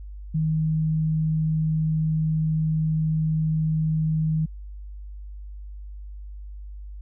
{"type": "tone", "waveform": "sine", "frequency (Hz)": 157.3, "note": "D#3", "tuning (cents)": 19, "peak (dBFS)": -20, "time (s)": [0.34, 4.46], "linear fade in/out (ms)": 10, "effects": ["added 50 Hz sine -35 dBFS peak until 7.01 s"]}